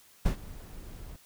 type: noise with ADSR envelope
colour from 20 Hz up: brown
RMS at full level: -23 dBFS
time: 0.25-1.17 s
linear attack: 10 ms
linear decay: 98 ms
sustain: -21 dB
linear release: 17 ms
effects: white hiss -59 dBFS RMS until 1.25 s